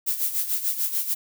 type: noise with tremolo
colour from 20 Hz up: violet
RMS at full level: -23 dBFS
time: 0.06-1.15 s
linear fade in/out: 20 ms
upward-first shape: sine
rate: 6.8 Hz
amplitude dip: 70%
effects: none